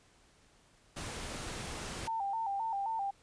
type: noise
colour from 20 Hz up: pink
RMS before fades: -41 dBFS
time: 0.96-2.08 s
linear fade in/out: 10 ms
type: tone with vibrato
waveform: sine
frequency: 845 Hz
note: G#5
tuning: 30 cents sharp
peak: -32 dBFS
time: 2.07-3.11 s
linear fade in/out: 10 ms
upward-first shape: square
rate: 3.8 Hz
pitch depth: 110 cents each way
effects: pink hiss -65 dBFS RMS until 3.22 s + resampled to 22050 Hz